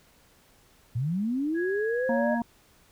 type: linear sweep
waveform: sine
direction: up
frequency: 109.1 to 621 Hz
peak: -25 dBFS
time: 0.95-2.35 s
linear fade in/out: 10 ms
type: tone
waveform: sine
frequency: 1661.2 Hz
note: G#6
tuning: in tune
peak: -33 dBFS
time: 1.54-2.41 s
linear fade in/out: 50 ms
type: harmonic tone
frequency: 234.1 Hz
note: A#3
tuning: 8 cents sharp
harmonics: 1 / 3 / 4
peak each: -26 / -34 / -34 dBFS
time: 2.09-2.42 s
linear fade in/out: 2 ms
effects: pink hiss -60 dBFS RMS until 2.91 s